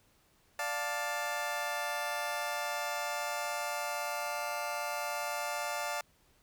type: chord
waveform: 20% pulse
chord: D minor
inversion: none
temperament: just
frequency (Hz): 587.3 / 704.8 / 881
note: D5 / F5 / A5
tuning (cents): 0 / +16 / +2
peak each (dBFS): -33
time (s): 0.59-6.01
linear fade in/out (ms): 2
effects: pink hiss -68 dBFS RMS until 6.42 s